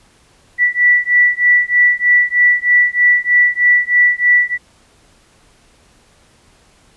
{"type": "beating tone pair", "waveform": "sine", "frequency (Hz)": [1958, 1961.2], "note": ["B6", "B6"], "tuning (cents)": [-15, -13], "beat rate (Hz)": 3.2, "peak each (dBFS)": -12, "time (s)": [0.58, 4.58], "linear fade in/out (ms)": 50, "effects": ["pink hiss -51 dBFS RMS until 6.96 s", "resampled to 24000 Hz"]}